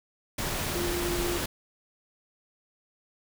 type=tone in noise; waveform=sine; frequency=349.2 Hz; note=F4; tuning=in tune; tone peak=-30 dBFS; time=0.75-1.38 s; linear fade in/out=5 ms; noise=pink; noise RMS=-31 dBFS; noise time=0.38-1.46 s; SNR=-2 dB; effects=none